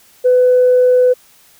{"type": "tone", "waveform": "sine", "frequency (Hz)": 501, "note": "B4", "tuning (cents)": 25, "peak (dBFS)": -6, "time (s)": [0.24, 1.14], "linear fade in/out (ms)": 20, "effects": ["tanh soft clip ceiling -3 dBFS", "white hiss -48 dBFS RMS until 1.59 s"]}